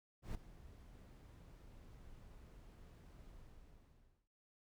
brown noise with ADSR envelope, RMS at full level -42 dBFS, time 0.22-4.28 s, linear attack 130 ms, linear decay 4 ms, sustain -16 dB, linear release 970 ms, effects noise-tail reverb RT60 0.3 s tail -22 dB re dry

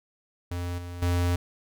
square tone with level steps, 87.9 Hz, F2, 12 cents sharp, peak -30 / -36 / -23 dBFS, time 0.51-1.36 s, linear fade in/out 5 ms, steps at 0.78 / 1.02 s, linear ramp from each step 5 ms, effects none

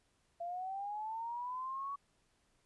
sine linear sweep, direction up, 678 to 1131 Hz, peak -38 dBFS, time 0.4-1.96 s, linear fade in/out 10 ms, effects pink hiss -75 dBFS RMS until 2.65 s + resampled to 24000 Hz

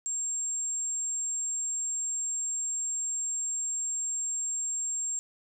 sine tone, 7459 Hz, A#8, in tune, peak -29 dBFS, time 0.06-5.19 s, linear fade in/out 0 ms, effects none

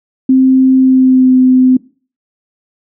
sine tone with pitch glide, 261.6 to 256.4 Hz, C4 to C4, 0 to -35 cents, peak -4 dBFS, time 0.29-1.77 s, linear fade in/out 5 ms, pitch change -35 cents, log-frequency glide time 0.77-1.36 s, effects noise-tail reverb RT60 0.4 s tail -21 dB re dry

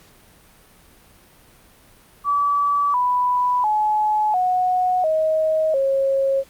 sine tone with pitch steps, 1150 / 989.6 / 851.6 / 732.9 / 630.7 / 542.7 Hz, D6 / B5 / G#5 / F#5 / D#5 / C#5, -37 / +3 / +43 / -17 / +23 / -37 cents, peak -16 dBFS, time 2.24-6.44 s, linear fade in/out 50 ms, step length 700 ms, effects pink hiss -51 dBFS RMS until 6.49 s + Opus 48 kbps

